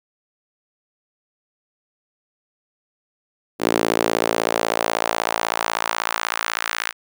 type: tone with high-pass filter sweep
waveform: sawtooth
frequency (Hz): 56.2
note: A1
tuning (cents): +37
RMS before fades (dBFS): -22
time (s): 3.59-6.93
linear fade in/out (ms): 50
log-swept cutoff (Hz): 330 to 1600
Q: 1.5
effects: none